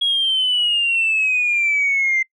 sine exponential sweep, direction down, 3322 to 2076 Hz, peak -14 dBFS, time 0.01-2.23 s, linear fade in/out 10 ms, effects noise-tail reverb RT60 0.1 s tail -25 dB re dry + tanh soft clip ceiling -11 dBFS

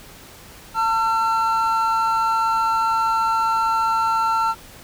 triangle tone pair together, 897.5 / 1356 Hz, A5 / E6, +34 / +49 cents, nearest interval perfect fifth, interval 715 cents, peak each -18 dBFS, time 0.74-4.55 s, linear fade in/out 50 ms, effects pink hiss -43 dBFS RMS until 4.83 s

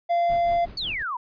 triangle tone, 689 Hz, F5, 24 cents flat, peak -17 dBFS, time 0.09-0.66 s, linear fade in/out 20 ms
brown noise with tremolo, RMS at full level -35 dBFS, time 0.29-1.03 s, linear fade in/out 5 ms, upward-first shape triangle, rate 5.5 Hz, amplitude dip 90%
sine exponential sweep, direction down, 4627 to 932.3 Hz, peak -26 dBFS, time 0.77-1.17 s, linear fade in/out 5 ms
effects resampled to 11025 Hz

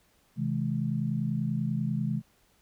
sine tone cluster, 131.7 / 161.9 / 212.1 Hz, C3 / E3 / G#3, +12 / -31 / +37 cents, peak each -31 dBFS, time 0.36-2.22 s, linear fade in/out 50 ms, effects pink hiss -66 dBFS RMS until 2.61 s

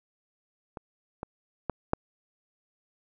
clicks, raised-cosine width 1 ms, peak -24 / -20 / -14 / -9 dBFS, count 4, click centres 0.772 / 1.231 / 1.697 / 1.934 s, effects none

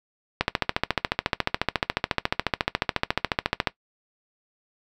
click train, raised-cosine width 0.3 ms, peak -4 dBFS, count 47, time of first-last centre 0.41-3.672 s, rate 14.1 Hz, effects noise-tail reverb RT60 0.1 s tail -18 dB re dry

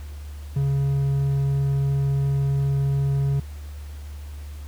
triangle tone, 138.59 Hz, C#3, in tune, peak -17 dBFS, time 0.56-3.4 s, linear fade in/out 5 ms, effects added 73 Hz sine -33 dBFS peak until 4.67 s + pink hiss -50 dBFS RMS until 4.67 s

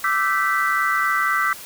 sine chord, E minor seventh, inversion third, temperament equal with one note detuned, 1174.7 / 1318.5 / 1542.8 / 1975.5 Hz, D6 / E6 / G6 / B6, 0 / 0 / -28 / 0 cents, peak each -23 dBFS, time 0.04-1.53 s, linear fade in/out 2 ms, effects white hiss -38 dBFS RMS until 1.65 s

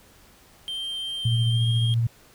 triangle tone with pitch glide, 3152 to 3228 Hz, G7 to G#7, +9 to -50 cents, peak -27 dBFS, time 0.68-1.94 s, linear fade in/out 0 ms, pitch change +41 cents, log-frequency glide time 1.49-1.63 s
sine tone with tremolo, 116 Hz, A#2, 8 cents flat, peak -18 dBFS, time 1.25-2.07 s, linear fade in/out 5 ms, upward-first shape sine, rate 14 Hz, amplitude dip 25%
effects pink hiss -54 dBFS RMS until 2.34 s

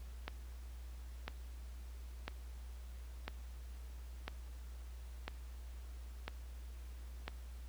click train, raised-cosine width 0.3 ms, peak -24 dBFS, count 8, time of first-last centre 0.28-7.28 s, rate 1 Hz, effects added 60 Hz sine -46 dBFS peak until 7.68 s + pink hiss -63 dBFS RMS until 7.68 s

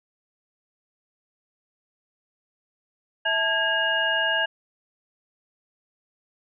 sine tone cluster, 651 / 880 / 1640 / 2851 Hz, E5 / A5 / G#6 / F7, -22 / 0 / -22 / +35 cents, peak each -29 / -30 / -23 / -26 dBFS, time 3.25-4.46 s, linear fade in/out 10 ms, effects none

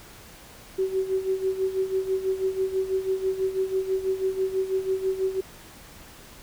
sine tone with tremolo, 380.1 Hz, F#4, 47 cents sharp, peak -20 dBFS, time 0.78-5.41 s, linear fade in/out 10 ms, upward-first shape sine, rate 6.1 Hz, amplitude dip 75%, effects pink hiss -47 dBFS RMS until 6.42 s

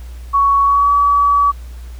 sine tone with pitch glide, 1117 to 1141.8 Hz, C#6 to D6, +13 to -49 cents, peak -9 dBFS, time 0.33-1.52 s, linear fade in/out 20 ms, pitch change +38 cents, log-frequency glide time 0.63-0.91 s, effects added 60 Hz sine -28 dBFS peak until 1.99 s + pink hiss -46 dBFS RMS until 1.99 s

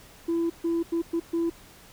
sine tone bursts at uneven times, 335 Hz, E4, 28 cents sharp, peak -21 dBFS, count 5, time 0.28-0.5 / 0.64-0.83 / 0.92-1.02 / 1.13-1.2 / 1.33-1.5 s, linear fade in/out 10 ms, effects tanh soft clip ceiling -21 dBFS + pink hiss -51 dBFS RMS until 1.92 s

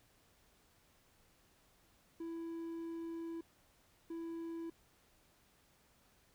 triangle tone bursts at uneven times, 331.7 Hz, E4, 11 cents sharp, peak -39 dBFS, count 2, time 2.2-3.41 / 4.1-4.7 s, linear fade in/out 5 ms, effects pink hiss -70 dBFS RMS until 6.34 s

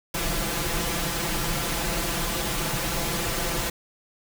pink noise with comb filter, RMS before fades -27 dBFS, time 0.14-3.7 s, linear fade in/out 5 ms, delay 5.9 ms, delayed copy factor +0.95, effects none

